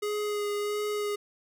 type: tone with vibrato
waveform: square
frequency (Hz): 415.3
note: G#4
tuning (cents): 0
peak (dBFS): -29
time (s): 0.02-1.16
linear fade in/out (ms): 10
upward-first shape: sine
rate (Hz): 1.5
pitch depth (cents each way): 15
effects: none